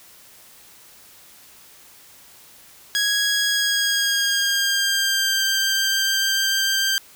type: tone with pitch glide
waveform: 15% pulse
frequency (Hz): 1657 to 1576.7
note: G#6 to G6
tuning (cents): -4 to +10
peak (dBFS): -12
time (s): 2.95-6.98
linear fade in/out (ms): 0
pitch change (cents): -86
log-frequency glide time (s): 3.48-5.4
effects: white hiss -48 dBFS RMS until 7.15 s